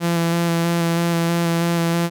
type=tone with vibrato; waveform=sawtooth; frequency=169.1 Hz; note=E3; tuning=44 cents sharp; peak=-13 dBFS; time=0-2.1 s; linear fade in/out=50 ms; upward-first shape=square; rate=3.1 Hz; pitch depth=13 cents each way; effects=none